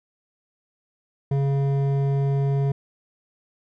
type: tone with hard clipping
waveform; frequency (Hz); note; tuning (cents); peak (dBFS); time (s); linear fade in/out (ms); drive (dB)
sine; 138.59; C#3; 0; -21; 1.31-2.72; 5; 10
effects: none